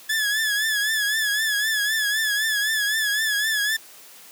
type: tone with vibrato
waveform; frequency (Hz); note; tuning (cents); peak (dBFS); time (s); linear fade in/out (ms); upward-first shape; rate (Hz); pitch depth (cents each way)
sawtooth; 1713; A6; -47; -17; 0.09-3.77; 10; triangle; 3.9; 84
effects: white hiss -46 dBFS RMS until 4.31 s + high-pass 200 Hz 12 dB/octave